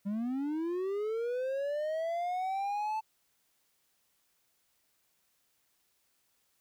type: linear sweep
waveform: triangle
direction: up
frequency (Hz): 194.5 to 882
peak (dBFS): -29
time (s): 0.05-3.01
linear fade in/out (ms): 20
effects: white hiss -74 dBFS RMS until 6.6 s